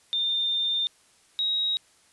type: tone pair in turn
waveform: sine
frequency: 3609 / 3803 Hz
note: A7 / A#7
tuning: +43 / +34 cents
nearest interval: minor second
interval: 91 cents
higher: second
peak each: -23 dBFS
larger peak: neither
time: 0.13-0.87 / 1.39-1.77 s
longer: first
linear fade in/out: 0 ms
effects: white hiss -60 dBFS RMS until 2.12 s + resampled to 24000 Hz